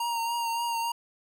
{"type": "tone with vibrato", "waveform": "square", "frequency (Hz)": 932.3, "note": "A#5", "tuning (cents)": 0, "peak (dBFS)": -28, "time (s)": [0, 0.92], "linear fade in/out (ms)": 5, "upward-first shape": "triangle", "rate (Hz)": 3.5, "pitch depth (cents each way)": 31, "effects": []}